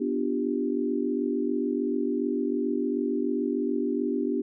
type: chord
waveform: sine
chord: G dominant seventh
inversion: first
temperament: equal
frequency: 246.9 / 293.7 / 349.2 / 392 Hz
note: B3 / D4 / F4 / G4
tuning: 0 / 0 / 0 / 0 cents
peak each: -29 / -29 / -33 / -30 dBFS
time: 0-4.42 s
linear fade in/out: 10 ms
effects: none